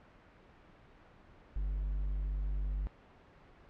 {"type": "tone", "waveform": "triangle", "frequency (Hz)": 49, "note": "G1", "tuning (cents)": 0, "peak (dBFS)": -30, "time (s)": [1.56, 2.87], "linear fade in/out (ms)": 0, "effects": ["pink hiss -59 dBFS RMS until 3.69 s", "low-pass 2000 Hz 12 dB/octave"]}